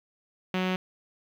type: tone with low-pass filter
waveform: sawtooth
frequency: 185 Hz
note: F#3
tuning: in tune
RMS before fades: -28 dBFS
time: 0.54-0.76 s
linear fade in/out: 2 ms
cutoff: 2900 Hz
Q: 2.4
effects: 9-bit